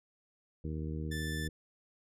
harmonic tone, 77.8 Hz, D#2, in tune, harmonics 1 / 2 / 3 / 4 / 5 / 6, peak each -38 / -39 / -45 / -44 / -49 / -49 dBFS, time 0.64-1.49 s, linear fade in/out 5 ms
sawtooth tone, 1760 Hz, A6, in tune, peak -36 dBFS, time 1.11-1.48 s, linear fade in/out 10 ms
effects resampled to 32000 Hz

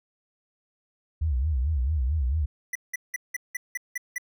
sine tone with vibrato, 70.3 Hz, C#2, 25 cents sharp, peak -22 dBFS, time 1.21-2.46 s, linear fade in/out 10 ms, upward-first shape sine, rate 4.5 Hz, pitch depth 240 cents each way
square tone bursts, 1975.5 Hz, B6, in tune, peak -28 dBFS, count 8, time 2.73-4.182 s, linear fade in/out 5 ms, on 24 ms, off 180 ms
effects none

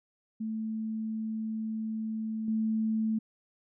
sine tone with level steps, 220 Hz, A3, in tune, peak -31 / -26 dBFS, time 0.4-3.19 s, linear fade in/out 10 ms, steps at 2.48 s, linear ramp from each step 2 ms, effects none

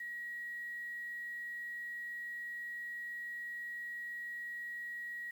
sine tone with quantisation, 1907 Hz, A#6, 39 cents sharp, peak -40 dBFS, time 0-5.31 s, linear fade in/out 5 ms, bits 10, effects none

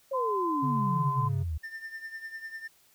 sine exponential sweep, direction down, 555 to 73.42 Hz, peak -29 dBFS, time 0.11-1.58 s, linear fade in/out 10 ms
sine tone, 1026 Hz, C6, 34 cents flat, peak -28 dBFS, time 0.13-1.29 s, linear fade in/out 20 ms
triangle tone with vibrato, 138.59 Hz, C#3, in tune, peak -27 dBFS, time 0.62-1.44 s, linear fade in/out 20 ms, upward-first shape sine, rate 3.6 Hz, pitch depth 53 cents each way
triangle tone with tremolo, 1795 Hz, A6, 34 cents sharp, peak -33 dBFS, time 1.63-2.68 s, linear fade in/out 10 ms, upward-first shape triangle, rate 10 Hz, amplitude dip 80%
effects white hiss -63 dBFS RMS until 2.94 s

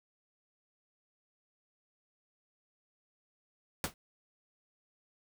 pink noise with exponential decay, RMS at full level -29 dBFS, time 3.84-3.94 s, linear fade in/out 1 ms, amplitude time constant 21 ms, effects none

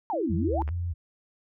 sine exponential two-way sweep, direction down then up, 945 to 155.56 to 945 Hz, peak -26 dBFS, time 0.1-0.62 s, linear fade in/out 0 ms, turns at 0.35 s
sine tone, 329.6 Hz, E4, in tune, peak -32 dBFS, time 0.13-0.63 s, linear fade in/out 5 ms
sine tone with vibrato, 80.1 Hz, E2, 49 cents flat, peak -27 dBFS, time 0.29-0.94 s, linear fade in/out 20 ms, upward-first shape square, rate 2.4 Hz, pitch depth 140 cents each way
clicks, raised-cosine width 0.5 ms, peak -27 dBFS, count 2, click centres 0.678 / 0.689 s
effects none

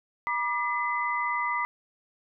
sine tone cluster, 964 / 1188 / 2021 Hz, B5 / D6 / B6, -42 / +20 / +39 cents, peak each -30 dBFS, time 0.27-1.65 s, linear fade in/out 0 ms, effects none

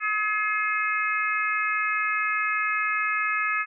harmonic tone, 424.9 Hz, G#4, 40 cents sharp, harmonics 3 / 4 / 5 / 6, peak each -27 / -28 / -29 / -30 dBFS, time 0-3.66 s, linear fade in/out 50 ms, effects none

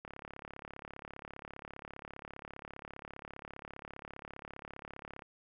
click train, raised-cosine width 0.5 ms, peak -30 dBFS, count 182, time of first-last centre 0.05-5.221 s, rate 35 Hz, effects none

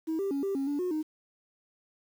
sine tone with pitch steps, 320.4 / 393.5 / 279.1 / 393 / 273.2 / 288.1 / 362.2 / 309.7 Hz, E4 / G4 / C#4 / G4 / C#4 / D4 / F#4 / D#4, -49 / +7 / +12 / +4 / -25 / -33 / -37 / -8 cents, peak -26 dBFS, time 0.07-1.03 s, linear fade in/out 20 ms, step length 120 ms, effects tanh soft clip ceiling -26 dBFS + 9-bit

